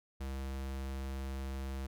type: tone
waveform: square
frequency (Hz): 67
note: C2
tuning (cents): +42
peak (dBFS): -38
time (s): 0.2-1.87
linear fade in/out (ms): 10
effects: none